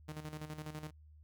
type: tone with tremolo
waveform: sawtooth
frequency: 153.3 Hz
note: D#3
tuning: 25 cents flat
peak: -37 dBFS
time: 0.08-0.91 s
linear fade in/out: 10 ms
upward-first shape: square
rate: 12 Hz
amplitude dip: 65%
effects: noise-tail reverb RT60 0.1 s tail -24 dB re dry + added 76 Hz sine -56 dBFS peak until 1.23 s